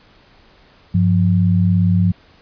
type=tone pair together; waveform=sine; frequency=99.04 / 176.3 Hz; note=G2 / F3; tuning=+18 / +17 cents; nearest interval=minor seventh; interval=999 cents; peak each=-14 dBFS; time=0.94-2.12 s; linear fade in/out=10 ms; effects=pink hiss -50 dBFS RMS until 2.41 s + resampled to 11025 Hz